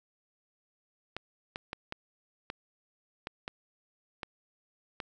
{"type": "clicks", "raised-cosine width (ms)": 0.3, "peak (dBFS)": -20, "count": 9, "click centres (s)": [1.166, 1.559, 1.731, 1.924, 2.501, 3.271, 3.479, 4.232, 5.002], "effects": []}